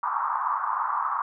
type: band-pass noise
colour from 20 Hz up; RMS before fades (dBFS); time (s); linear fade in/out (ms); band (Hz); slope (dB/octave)
white; -27; 0.03-1.22; 2; 940 to 1200; 48
effects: none